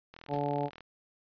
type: click train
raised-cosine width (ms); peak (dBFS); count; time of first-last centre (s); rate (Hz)
0.3; -32; 28; 0.14-0.807; 40.5
type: harmonic tone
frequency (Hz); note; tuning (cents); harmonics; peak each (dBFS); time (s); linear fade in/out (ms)
143.9; D3; -35; 1 / 2 / 3 / 4 / 5 / 6; -36 / -36 / -36 / -36 / -36 / -36; 0.28-0.7; 50
type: noise with exponential decay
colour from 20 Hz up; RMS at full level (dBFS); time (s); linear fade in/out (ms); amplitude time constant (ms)
pink; -43; 0.33-0.47; 5; 29
effects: resampled to 11025 Hz